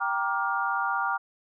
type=chord; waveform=sine; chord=G minor seventh; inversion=none; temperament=just; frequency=784 / 940.8 / 1176 / 1411.2 Hz; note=G5 / Bb5 / D6 / F6; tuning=0 / +16 / +2 / +18 cents; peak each=-31 / -31 / -30 / -29 dBFS; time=0-1.18 s; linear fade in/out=20 ms; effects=none